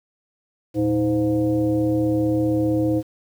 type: tone with frequency modulation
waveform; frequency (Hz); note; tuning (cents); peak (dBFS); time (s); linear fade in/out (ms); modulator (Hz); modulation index
sine; 316.2; D#4; +28; -17; 0.74-3.03; 50; 199; 0.92
effects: 8-bit